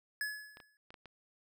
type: tone with exponential decay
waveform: square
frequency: 1701 Hz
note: G#6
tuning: 41 cents sharp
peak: -33 dBFS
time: 0.21-0.77 s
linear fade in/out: 1 ms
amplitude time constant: 120 ms
type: clicks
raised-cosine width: 0.3 ms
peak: -35 dBFS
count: 5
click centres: 0.571 / 0.602 / 0.905 / 0.942 / 1.057 s
effects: none